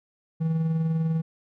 triangle tone with tremolo, 161.7 Hz, E3, 33 cents flat, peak -18 dBFS, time 0.4-1.22 s, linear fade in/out 20 ms, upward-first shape triangle, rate 20 Hz, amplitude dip 45%, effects none

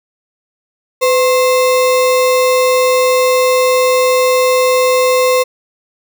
sine tone with sample-and-hold, 506 Hz, B4, 42 cents sharp, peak -8 dBFS, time 1.01-5.44 s, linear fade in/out 20 ms, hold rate 1575 Hz, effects none

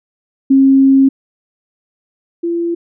sine tone pair in turn, 270 / 340.2 Hz, C#4 / F4, -45 / -45 cents, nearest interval major third, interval 400 cents, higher second, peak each -5 / -14 dBFS, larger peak first, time 0.5-1.09 / 2.43-2.75 s, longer first, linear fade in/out 10 ms, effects none

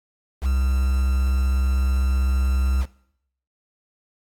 triangle tone with quantisation, 65.41 Hz, C2, in tune, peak -16 dBFS, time 0.41-2.86 s, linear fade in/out 50 ms, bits 6, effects noise-tail reverb RT60 0.7 s tail -19 dB re dry + AAC 64 kbps

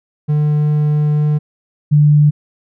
triangle / sine tone pair in turn, 149.7 / 148.24 Hz, D3 / D3, +33 / +17 cents, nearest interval unison, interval 16 cents, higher first, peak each -9 / -6 dBFS, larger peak second, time 0.28-1.39 / 1.91-2.31 s, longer first, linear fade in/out 20 ms, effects none

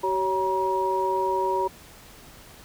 sine tone cluster, 380.6 / 556 / 952 Hz, F#4 / C#5 / A#5, +49 / +5 / +36 cents, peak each -26 / -31 / -24 dBFS, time 0.03-1.68 s, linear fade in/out 10 ms, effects pink hiss -48 dBFS RMS until 2.64 s

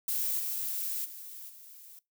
violet noise with level steps, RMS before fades -31 / -34 / -45 / -51 dBFS, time 0.08-1.99 s, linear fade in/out 2 ms, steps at 0.38 / 1.04 / 1.48 s, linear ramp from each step 20 ms, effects noise-tail reverb RT60 0.2 s tail -21 dB re dry

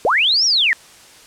sine linear two-way sweep, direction up then down, 390 to 5730 to 1719 Hz, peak -12 dBFS, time 0.05-0.73 s, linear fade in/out 0 ms, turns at 0.45 s, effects white hiss -44 dBFS RMS until 1.26 s + low-pass 9000 Hz 12 dB/octave

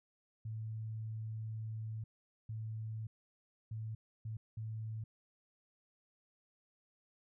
sine tone bursts at uneven times, 110.2 Hz, A2, 3 cents sharp, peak -39 dBFS, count 5, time 0.45-2.04 / 2.49-3.07 / 3.71-3.95 / 4.25-4.37 / 4.57-5.04 s, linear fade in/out 5 ms, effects none

